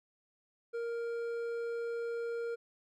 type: tone with hard clipping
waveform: triangle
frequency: 466.8 Hz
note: A#4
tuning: 2 cents sharp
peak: -36 dBFS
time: 0.73-2.56 s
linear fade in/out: 20 ms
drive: 10 dB
effects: none